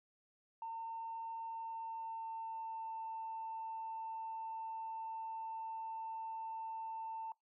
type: tone with pitch glide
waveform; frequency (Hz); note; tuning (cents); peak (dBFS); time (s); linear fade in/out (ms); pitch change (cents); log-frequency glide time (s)
sine; 907 to 894.5; A#5 to A5; -48 to +28; -40; 0.62-7.32; 2; -24; 1.43-2.98
effects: noise-tail reverb RT60 0.2 s tail -25 dB re dry + tanh soft clip ceiling -36 dBFS